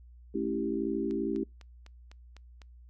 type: chord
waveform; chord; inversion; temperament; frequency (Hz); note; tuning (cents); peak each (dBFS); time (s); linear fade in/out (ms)
sine; A dominant seventh; none; equal with one note detuned; 216.7 / 277.2 / 329.6 / 392; A3 / C#4 / E4 / G4; -26 / 0 / 0 / 0; -35 / -34 / -34 / -34; 0.34-1.44; 10
type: click train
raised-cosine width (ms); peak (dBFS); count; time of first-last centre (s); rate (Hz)
0.2; -34; 7; 1.11-2.618; 3.98
effects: noise-tail reverb RT60 0.2 s tail -26 dB re dry + added 60 Hz sine -50 dBFS peak until 2.89 s